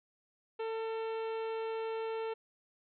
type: harmonic tone with a mistuned harmonic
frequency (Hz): 447.1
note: A4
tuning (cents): +28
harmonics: 1 / 2 / 3 / 4 / 5 / 6 / 7 / 8 / 9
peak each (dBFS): -35 / -43 / -49 / -55 / -55 / -53 / -58 / -63 / -63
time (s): 0.59-2.34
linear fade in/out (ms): 10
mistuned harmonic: 3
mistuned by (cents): +16
effects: none